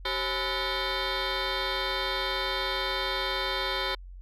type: tone with frequency modulation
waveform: sine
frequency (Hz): 1305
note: E6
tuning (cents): -18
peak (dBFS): -25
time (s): 0.05-3.95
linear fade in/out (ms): 5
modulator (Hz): 461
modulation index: 6.3
effects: tanh soft clip ceiling -25 dBFS + added 45 Hz sine -41 dBFS peak until 4.21 s